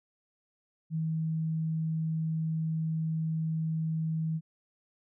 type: tone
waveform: sine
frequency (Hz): 160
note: D#3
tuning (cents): +49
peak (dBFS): -28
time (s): 0.9-4.41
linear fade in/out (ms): 50
effects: none